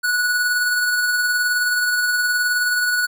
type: tone with tremolo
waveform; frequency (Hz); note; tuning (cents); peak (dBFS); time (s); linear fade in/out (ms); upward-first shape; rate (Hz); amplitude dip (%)
square; 1470; F#6; -12; -16; 0.03-3.07; 20; triangle; 19; 35
effects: none